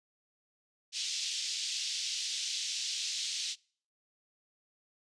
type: band-pass noise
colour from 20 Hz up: white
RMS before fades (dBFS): -36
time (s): 0.92-3.56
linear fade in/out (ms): 50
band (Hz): 3000 to 6000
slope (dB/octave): 24
effects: noise-tail reverb RT60 0.5 s tail -26 dB re dry + resampled to 22050 Hz